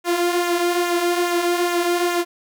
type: tone with flanger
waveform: sawtooth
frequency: 349.2 Hz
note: F4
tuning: in tune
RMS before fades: -20 dBFS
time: 0.04-2.25 s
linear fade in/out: 50 ms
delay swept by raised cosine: 0.2 to 4 ms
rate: 2.4 Hz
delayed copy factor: -0.5
effects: none